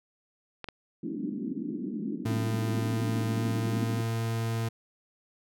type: clicks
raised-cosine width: 0.3 ms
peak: -21 dBFS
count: 2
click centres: 0.643 / 0.687 s
type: band-pass noise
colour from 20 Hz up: pink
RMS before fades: -34 dBFS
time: 1.03-4.01 s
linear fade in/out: 5 ms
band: 190 to 330 Hz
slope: 48 dB/octave
type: tone with pitch glide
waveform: 40% pulse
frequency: 112.2 to 113.77 Hz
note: A2 to A#2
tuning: +34 to -42 cents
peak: -27 dBFS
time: 2.25-4.69 s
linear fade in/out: 10 ms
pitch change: +24 cents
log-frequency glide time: 2.85-3.86 s
effects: none